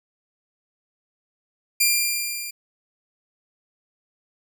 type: tone with level ramp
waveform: 10% pulse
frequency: 2391 Hz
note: D7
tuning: 30 cents sharp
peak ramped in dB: -6 to -22 dBFS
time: 1.8-2.51 s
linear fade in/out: 10 ms
effects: none